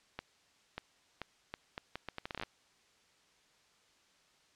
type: accelerating click train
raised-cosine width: 0.3 ms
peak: -23 dBFS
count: 16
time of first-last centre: 0.19-2.434 s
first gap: 590 ms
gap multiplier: 0.74
effects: white hiss -68 dBFS RMS until 4.55 s + low-pass 6000 Hz 12 dB/octave